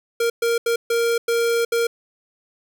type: tone bursts at uneven times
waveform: square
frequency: 466.2 Hz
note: A#4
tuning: in tune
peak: -18 dBFS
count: 6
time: 0.2-0.3 / 0.42-0.58 / 0.66-0.76 / 0.9-1.18 / 1.28-1.65 / 1.72-1.87 s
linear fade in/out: 5 ms
effects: none